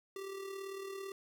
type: tone with amplitude modulation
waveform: square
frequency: 390 Hz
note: G4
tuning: 9 cents flat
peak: -40 dBFS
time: 0.16-1.12 s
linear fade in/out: 2 ms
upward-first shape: sine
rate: 37.9 Hz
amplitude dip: 50%
effects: 12-bit